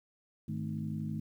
harmonic tone with a mistuned harmonic, 51.91 Hz, G#1, in tune, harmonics 2 / 3 / 4 / 5 / 6, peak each -42 / -37 / -38 / -49 / -47 dBFS, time 0.48-1.2 s, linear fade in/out 5 ms, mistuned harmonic 4, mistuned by +79 cents, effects 11-bit

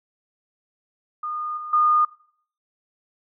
sine tone with level steps, 1222 Hz, D#6, 32 cents flat, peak -26 / -31 / -15 dBFS, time 1.23-2.05 s, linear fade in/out 5 ms, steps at 1.57 / 1.73 s, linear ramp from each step 5 ms, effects noise-tail reverb RT60 0.6 s tail -22 dB re dry

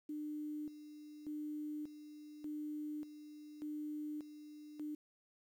sine tone with tremolo, 300 Hz, D4, 37 cents sharp, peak -40 dBFS, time 0.09-4.95 s, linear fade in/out 5 ms, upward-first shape square, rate 0.85 Hz, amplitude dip 70%, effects 11-bit

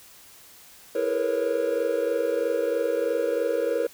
triangle tone cluster, 331.3 / 416.9 / 461.4 / 484.5 / 549 Hz, E4 / G#4 / A#4 / B4 / C#5, +9 / +7 / -18 / -33 / -17 cents, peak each -31 / -31 / -26 / -25 / -26 dBFS, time 0.95-3.87 s, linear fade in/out 5 ms, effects white hiss -50 dBFS RMS until 3.93 s

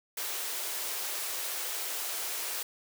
white high-pass noise, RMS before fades -35 dBFS, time 0.17-2.63 s, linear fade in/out 5 ms, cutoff 340 Hz, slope 48 dB/octave, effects none

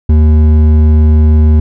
triangle tone with hard clipping, 77.2 Hz, D#2, 13 cents flat, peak -5 dBFS, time 0.09-1.6 s, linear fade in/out 5 ms, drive 12 dB, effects none

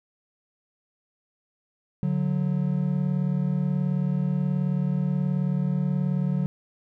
triangle tone pair together, 144.8 / 183.44 Hz, D3 / F#3, -24 / -15 cents, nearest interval major third, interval 409 cents, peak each -23 dBFS, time 2.03-6.46 s, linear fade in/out 0 ms, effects none

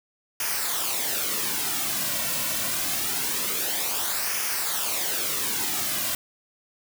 white noise with flanger, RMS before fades -27 dBFS, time 0.4-6.15 s, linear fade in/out 2 ms, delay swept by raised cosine 0.25 to 2.45 ms, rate 0.25 Hz, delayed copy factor -0.6, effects none

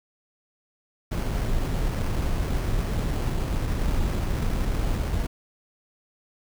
brown noise with sample-and-hold, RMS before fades -25 dBFS, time 1.11-5.27 s, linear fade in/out 10 ms, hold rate 3675 Hz, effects none

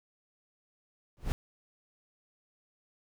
brown noise with exponential growth, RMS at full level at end -23 dBFS, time 1.17-1.32 s, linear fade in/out 0 ms, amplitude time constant 32 ms, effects none

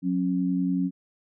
sine tone pair together, 181.9 / 272.5 Hz, F#3 / C#4, -29 / -29 cents, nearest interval perfect fifth, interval 700 cents, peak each -25 dBFS, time 0.02-0.91 s, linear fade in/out 50 ms, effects none

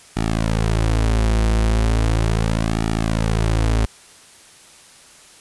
sawtooth tone with flanger, 55 Hz, A1, in tune, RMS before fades -18 dBFS, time 0.16-3.86 s, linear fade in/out 10 ms, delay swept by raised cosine 1.9 to 7.1 ms, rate 0.37 Hz, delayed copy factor -0.95, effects white hiss -46 dBFS RMS until 5.4 s + resampled to 24000 Hz

